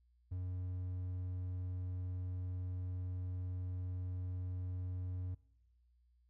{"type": "tone", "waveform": "triangle", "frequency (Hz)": 91.1, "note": "F#2", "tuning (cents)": -26, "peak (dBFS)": -36, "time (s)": [0.31, 5.35], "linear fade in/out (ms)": 10, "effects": ["noise-tail reverb RT60 0.9 s tail -22 dB re dry", "added 60 Hz sine -68 dBFS peak until 6.29 s"]}